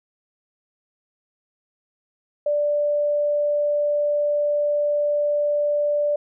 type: tone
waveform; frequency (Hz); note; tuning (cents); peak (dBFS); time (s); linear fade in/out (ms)
sine; 587.3; D5; 0; -18; 2.46-6.16; 5
effects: none